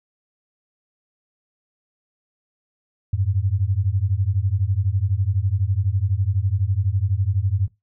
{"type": "beating tone pair", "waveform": "sine", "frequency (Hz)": [91.3, 103.3], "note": ["F#2", "G#2"], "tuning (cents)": [-23, -9], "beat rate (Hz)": 12, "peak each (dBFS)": [-21, -21], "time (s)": [3.13, 7.68], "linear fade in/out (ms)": 5, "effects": ["noise-tail reverb RT60 0.2 s tail -20 dB re dry"]}